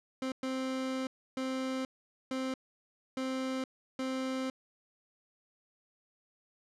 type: tone bursts at uneven times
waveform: 30% pulse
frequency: 261.6 Hz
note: C4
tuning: in tune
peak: -30 dBFS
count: 6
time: 0.22-0.32 / 0.43-1.07 / 1.37-1.85 / 2.31-2.54 / 3.17-3.64 / 3.99-4.5 s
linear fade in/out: 2 ms
effects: low-pass 7000 Hz 12 dB/octave